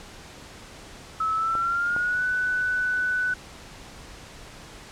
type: tone with pitch glide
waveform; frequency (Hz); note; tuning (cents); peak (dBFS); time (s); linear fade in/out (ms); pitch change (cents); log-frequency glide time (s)
sine; 1300 to 1493.3; E6 to F#6; -24 to +16; -22; 1.2-3.34; 5; +240; 1.34-2.24
type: clicks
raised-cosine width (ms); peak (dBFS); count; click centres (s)
1; -20; 2; 1.553 / 1.964
effects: pink hiss -44 dBFS RMS until 4.91 s + low-pass 8000 Hz 12 dB/octave